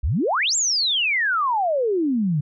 sine exponential two-way sweep, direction up then down, 54.1 to 7590 to 139.5 Hz, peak -18 dBFS, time 0.03-2.41 s, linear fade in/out 10 ms, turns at 0.56 s, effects none

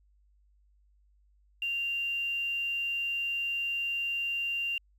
sine tone with quantisation, 2780 Hz, F7, 9 cents flat, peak -29 dBFS, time 1.62-4.78 s, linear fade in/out 2 ms, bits 9, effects added 50 Hz sine -62 dBFS peak until 4.98 s

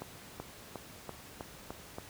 accelerating click train, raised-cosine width 1 ms, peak -25 dBFS, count 7, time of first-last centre 0.02-1.984 s, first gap 380 ms, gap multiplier 0.94, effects pink hiss -51 dBFS RMS until 2.09 s + high-pass 60 Hz 12 dB/octave

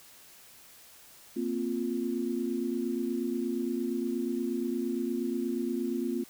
sine chord, Bb suspended second, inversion none, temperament equal, 233.1 / 261.6 / 349.2 Hz, Bb3 / C4 / F4, 0 / 0 / 0 cents, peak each -33 dBFS, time 1.36-6.24 s, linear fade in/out 10 ms, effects white hiss -54 dBFS RMS until 6.29 s

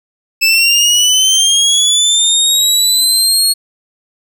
25% pulse linear sweep, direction up, 2619 to 4329 Hz, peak -4 dBFS, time 0.41-3.54 s, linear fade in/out 20 ms, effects none

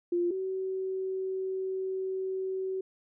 sine tone pair in turn, 349.2 / 378.8 Hz, F4 / F#4, 0 / +41 cents, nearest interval minor second, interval 141 cents, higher second, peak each -25 / -30 dBFS, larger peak first, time 0.12-0.31 / 0.31-2.81 s, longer second, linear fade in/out 5 ms, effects none

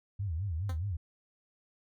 sine tone with vibrato, 89.5 Hz, F2, 43 cents sharp, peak -31 dBFS, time 0.19-0.97 s, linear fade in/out 10 ms, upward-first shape sine, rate 4.8 Hz, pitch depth 250 cents each way
10% pulse tone with exponential decay, 258.9 Hz, C4, 18 cents flat, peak -32 dBFS, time 0.69-0.79 s, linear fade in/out 5 ms, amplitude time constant 21 ms
effects none

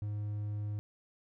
triangle tone, 104.3 Hz, G#2, 8 cents sharp, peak -32 dBFS, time 0.02-0.79 s, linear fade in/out 0 ms, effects none

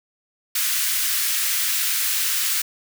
white high-pass noise, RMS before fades -22 dBFS, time 0.55-2.62 s, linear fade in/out 5 ms, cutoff 1400 Hz, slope 24 dB/octave, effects none

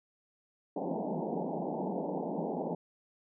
pink band-pass noise, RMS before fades -35 dBFS, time 0.76-2.75 s, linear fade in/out 5 ms, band 160 to 910 Hz, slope 96 dB/octave, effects none

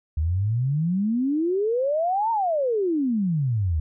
sine exponential two-way sweep, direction up then down, 74 to 932.3 to 74 Hz, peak -20 dBFS, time 0.17-3.8 s, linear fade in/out 5 ms, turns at 2.31 s, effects none

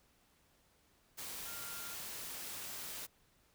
sine tone in noise, 1396.9 Hz, F6, in tune, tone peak -51 dBFS, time 1.46-1.95 s, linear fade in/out 20 ms, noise white, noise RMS -45 dBFS, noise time 1.17-3.07 s, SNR -9 dB, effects pink hiss -71 dBFS RMS until 3.54 s

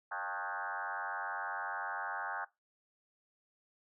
sine tone with frequency modulation, 1174.7 Hz, D6, in tune, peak -36 dBFS, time 0.11-2.45 s, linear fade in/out 10 ms, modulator 93.5 Hz, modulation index 4.9, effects noise-tail reverb RT60 0.2 s tail -19 dB re dry

